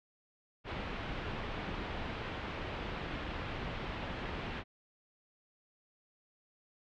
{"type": "low-pass noise", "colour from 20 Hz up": "pink", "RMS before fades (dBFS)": -40, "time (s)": [0.64, 4.64], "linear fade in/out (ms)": 50, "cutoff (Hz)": 3300, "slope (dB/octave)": 24, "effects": []}